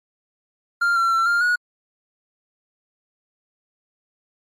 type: tone with pitch steps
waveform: triangle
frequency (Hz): 1396 / 1359 / 1347 / 1400 / 1455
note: F6 / F6 / E6 / F6 / F#6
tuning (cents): -1 / -48 / +37 / +4 / -29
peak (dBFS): -14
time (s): 0.81-1.56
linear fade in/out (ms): 10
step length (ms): 150
effects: MP3 64 kbps